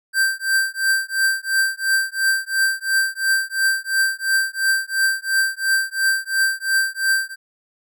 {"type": "tone with tremolo", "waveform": "square", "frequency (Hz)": 1567, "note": "G6", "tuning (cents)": -1, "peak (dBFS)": -14, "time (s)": [0.13, 7.36], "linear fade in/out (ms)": 50, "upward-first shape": "triangle", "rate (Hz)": 2.9, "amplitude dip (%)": 100, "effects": []}